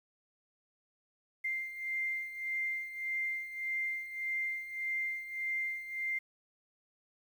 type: beating tone pair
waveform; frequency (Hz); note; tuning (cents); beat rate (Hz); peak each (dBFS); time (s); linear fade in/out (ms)
sine; 2095 / 2096.7; C7 / C7; +2 / +3; 1.7; -40 / -35; 1.44-6.19; 10
effects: 10-bit